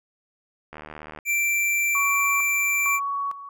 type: click train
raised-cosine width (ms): 0.5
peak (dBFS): -23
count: 36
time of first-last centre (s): 0.73-1.188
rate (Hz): 76.4
type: tone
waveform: square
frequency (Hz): 2349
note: D7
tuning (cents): 0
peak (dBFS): -21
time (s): 1.25-3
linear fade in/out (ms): 50
type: tone with tremolo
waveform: sine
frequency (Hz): 1121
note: C#6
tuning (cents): +19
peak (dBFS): -24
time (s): 1.95-3.49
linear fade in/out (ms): 2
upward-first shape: square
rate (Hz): 1.1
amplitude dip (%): 75
effects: none